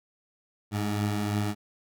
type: beating tone pair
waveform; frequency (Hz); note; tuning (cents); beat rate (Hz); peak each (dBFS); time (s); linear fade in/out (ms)
20% pulse; 103.4 / 106.4; G#2 / G#2; -7 / +42; 3; -22 / -30; 0.71-1.55; 50
effects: none